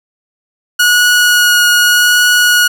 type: tone with vibrato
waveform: sawtooth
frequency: 1453 Hz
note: F#6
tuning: 32 cents flat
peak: -3 dBFS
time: 0.79-2.68 s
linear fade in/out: 10 ms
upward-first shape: triangle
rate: 0.84 Hz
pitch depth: 11 cents each way
effects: none